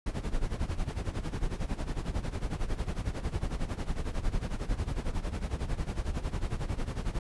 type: noise with tremolo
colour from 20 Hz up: brown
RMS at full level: -29 dBFS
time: 0.06-7.19 s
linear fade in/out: 5 ms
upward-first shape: sine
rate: 11 Hz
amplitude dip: 80%
effects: resampled to 24000 Hz